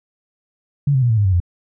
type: tone with pitch steps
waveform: sine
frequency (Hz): 142.3 / 131.25 / 121.05 / 111.65 / 102.97 / 94.97 / 87.6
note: C#3 / C3 / B2 / A2 / G#2 / F#2 / F2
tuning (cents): +46 / +6 / -34 / +26 / -14 / +46 / +6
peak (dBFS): -12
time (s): 0.87-1.402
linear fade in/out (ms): 5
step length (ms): 76
effects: none